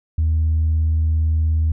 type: tone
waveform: sine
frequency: 79.3 Hz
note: D#2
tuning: 33 cents sharp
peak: -13 dBFS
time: 0.18-1.72 s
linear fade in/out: 5 ms
effects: tanh soft clip ceiling -12 dBFS